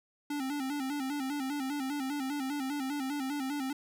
square tone with vibrato, 277.2 Hz, C#4, in tune, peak -33 dBFS, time 0.3-3.73 s, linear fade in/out 5 ms, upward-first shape square, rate 5 Hz, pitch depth 87 cents each way, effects none

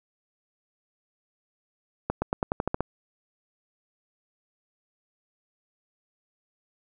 accelerating click train, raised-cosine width 1 ms, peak -11 dBFS, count 9, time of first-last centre 2.1-2.806 s, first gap 120 ms, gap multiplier 0.91, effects none

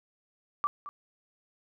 sine tone with echo, 1165 Hz, D6, 14 cents flat, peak -24 dBFS, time 0.64-0.67 s, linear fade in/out 0 ms, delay 220 ms, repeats 1, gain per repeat -14 dB, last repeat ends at 0.89 s, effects none

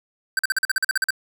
square tone bursts, 1553 Hz, G6, 17 cents flat, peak -18 dBFS, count 12, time 0.37-1.106 s, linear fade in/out 2 ms, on 21 ms, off 44 ms, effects none

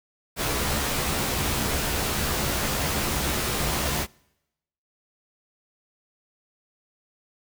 pink noise with comb filter, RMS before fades -26 dBFS, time 0.36-4.07 s, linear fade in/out 50 ms, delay 14 ms, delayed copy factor +0.55, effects noise-tail reverb RT60 0.9 s tail -26 dB re dry

